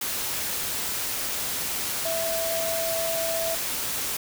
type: tone in noise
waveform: sine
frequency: 659.3 Hz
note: E5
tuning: in tune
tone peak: -27 dBFS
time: 2.05-3.55 s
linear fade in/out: 5 ms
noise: white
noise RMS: -29 dBFS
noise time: 0.01-4.17 s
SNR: -1 dB
effects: none